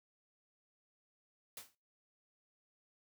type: noise with exponential decay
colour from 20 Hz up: white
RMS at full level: -44 dBFS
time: 1.57-1.75 s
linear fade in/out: 2 ms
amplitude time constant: 39 ms
effects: noise-tail reverb RT60 0.3 s tail -22 dB re dry + high-pass 60 Hz 12 dB/octave